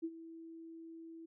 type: tone with ADSR envelope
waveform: sine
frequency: 328.2 Hz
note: E4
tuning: 8 cents flat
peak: -34 dBFS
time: 0.02-1.26 s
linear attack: 24 ms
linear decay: 52 ms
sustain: -14 dB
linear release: 10 ms
effects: none